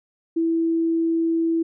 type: tone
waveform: sine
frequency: 329.6 Hz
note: E4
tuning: in tune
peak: -18 dBFS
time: 0.36-1.63 s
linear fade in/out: 10 ms
effects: none